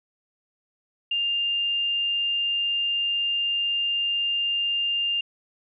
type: tone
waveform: sine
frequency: 2802 Hz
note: F7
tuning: 5 cents sharp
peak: -22 dBFS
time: 1.11-5.21 s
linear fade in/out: 5 ms
effects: none